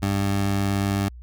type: tone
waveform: 20% pulse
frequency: 99.1 Hz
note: G2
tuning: 19 cents sharp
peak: -16 dBFS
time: 0.02-1.09 s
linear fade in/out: 10 ms
effects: added 60 Hz sine -38 dBFS peak until 1.22 s